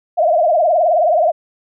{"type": "tone with vibrato", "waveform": "sine", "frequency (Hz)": 660, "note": "E5", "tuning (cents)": 2, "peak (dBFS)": -10, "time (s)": [0.17, 1.32], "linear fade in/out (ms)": 20, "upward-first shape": "triangle", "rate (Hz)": 19, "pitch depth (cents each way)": 180, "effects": []}